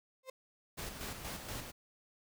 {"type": "tone with exponential growth", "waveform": "35% pulse", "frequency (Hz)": 522, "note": "C5", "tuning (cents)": -4, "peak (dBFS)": -39, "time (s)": [0.23, 0.3], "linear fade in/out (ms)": 5, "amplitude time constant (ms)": 15}
{"type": "noise with tremolo", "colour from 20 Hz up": "pink", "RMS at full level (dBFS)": -42, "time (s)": [0.77, 1.72], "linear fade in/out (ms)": 20, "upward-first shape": "square", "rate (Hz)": 4.2, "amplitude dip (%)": 45}
{"effects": []}